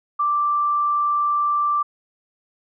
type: tone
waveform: sine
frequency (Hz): 1174.7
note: D6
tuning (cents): 0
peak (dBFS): -17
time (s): 0.19-1.83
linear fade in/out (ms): 10
effects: none